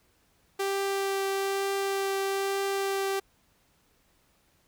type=tone with vibrato; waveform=sawtooth; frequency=392 Hz; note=G4; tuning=in tune; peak=-23 dBFS; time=0.59-3.2 s; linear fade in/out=10 ms; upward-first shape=triangle; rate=1.1 Hz; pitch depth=9 cents each way; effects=pink hiss -67 dBFS RMS until 4.67 s